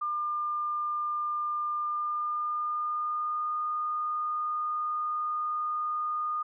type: tone with pitch glide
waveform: sine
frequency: 1200 to 1223.8 Hz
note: D6 to D#6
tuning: +37 to -29 cents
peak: -28 dBFS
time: 0.01-6.43 s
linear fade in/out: 10 ms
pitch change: +34 cents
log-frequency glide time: 1.79-3.56 s
effects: none